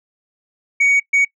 sine tone bursts at uneven times, 2242 Hz, C#7, 19 cents sharp, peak -8 dBFS, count 2, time 0.8-1 / 1.13-1.25 s, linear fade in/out 10 ms, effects noise-tail reverb RT60 0.1 s tail -21 dB re dry + tanh soft clip ceiling -10 dBFS

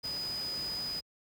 sine tone in noise, 4978 Hz, D#8, in tune, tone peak -34 dBFS, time 0.03-1.01 s, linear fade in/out 20 ms, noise pink, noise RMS -45 dBFS, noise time 0.03-1.01 s, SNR +8 dB, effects high-pass 60 Hz 12 dB/octave

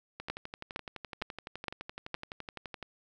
two click trains, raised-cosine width 0.3 ms, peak -17 / -24 dBFS, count 5 / 32, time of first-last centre 0.3-2.143 / 0.2-2.827 s, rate 2.17 / 11.8 Hz, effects none

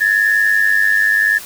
sine tone pair together, 1694 / 1794.7 Hz, G#6 / A6, +34 / +34 cents, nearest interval minor second, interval 100 cents, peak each -13 dBFS, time 0-1.39 s, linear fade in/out 20 ms, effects tanh soft clip ceiling -3 dBFS + white hiss -33 dBFS RMS until 1.45 s

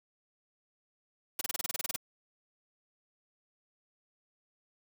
white noise bursts, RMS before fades -33 dBFS, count 12, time 1.39-1.962 s, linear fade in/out 5 ms, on 22 ms, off 28 ms, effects none

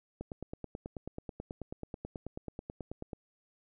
click train, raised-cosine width 2 ms, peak -26 dBFS, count 28, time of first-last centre 0.21-3.132 s, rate 9.24 Hz, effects none

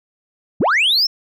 sine linear sweep, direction up, 88.1 to 5450 Hz, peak -10 dBFS, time 0.6-1.07 s, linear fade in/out 10 ms, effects tanh soft clip ceiling -11 dBFS

